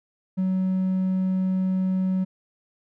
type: tone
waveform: triangle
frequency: 187.2 Hz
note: F#3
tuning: 20 cents sharp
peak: -18 dBFS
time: 0.37-2.25 s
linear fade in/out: 20 ms
effects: tanh soft clip ceiling -14 dBFS